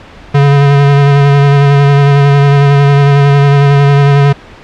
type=tone with vibrato; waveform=square; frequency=141.4 Hz; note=C#3; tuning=35 cents sharp; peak=-4 dBFS; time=0.34-4.33 s; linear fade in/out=10 ms; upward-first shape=sine; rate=11 Hz; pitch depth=20 cents each way; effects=pink hiss -33 dBFS RMS until 4.63 s + low-pass 3000 Hz 12 dB/octave